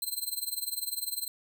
5% pulse tone with tremolo, 4104 Hz, C8, 34 cents flat, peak -22 dBFS, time 0.02-1.28 s, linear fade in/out 2 ms, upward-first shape sine, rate 20 Hz, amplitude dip 85%, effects none

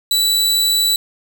sawtooth tone, 3951 Hz, B7, in tune, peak -10 dBFS, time 0.11-0.96 s, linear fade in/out 2 ms, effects 7-bit

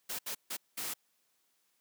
white noise bursts at uneven times, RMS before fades -38 dBFS, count 4, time 0.09-0.19 / 0.26-0.35 / 0.5-0.57 / 0.77-0.94 s, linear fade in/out 10 ms, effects white hiss -75 dBFS RMS until 1.8 s + high-pass 150 Hz 12 dB/octave

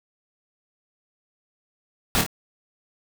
pink noise with echo, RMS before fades -21 dBFS, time 2.15-2.21 s, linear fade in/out 0 ms, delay 27 ms, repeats 2, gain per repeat -5 dB, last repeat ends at 2.264 s, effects none

